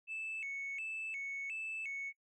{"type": "tone with vibrato", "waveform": "sine", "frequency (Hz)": 2413, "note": "D7", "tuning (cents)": 46, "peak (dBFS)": -37, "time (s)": [0.07, 2.13], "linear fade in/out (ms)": 50, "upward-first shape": "square", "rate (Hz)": 1.4, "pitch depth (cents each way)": 150, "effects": ["noise-tail reverb RT60 0.1 s tail -25 dB re dry", "tanh soft clip ceiling -36 dBFS"]}